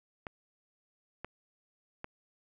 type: clicks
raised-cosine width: 0.5 ms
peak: -24 dBFS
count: 3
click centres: 0.268 / 1.246 / 2.044 s
effects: none